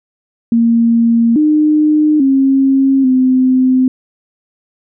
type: tone with pitch steps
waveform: sine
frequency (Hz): 231.7 / 304.2 / 269.7 / 257.5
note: A#3 / D#4 / C#4 / C4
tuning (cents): -10 / -39 / -47 / -28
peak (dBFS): -7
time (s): 0.52-3.88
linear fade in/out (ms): 2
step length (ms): 840
effects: none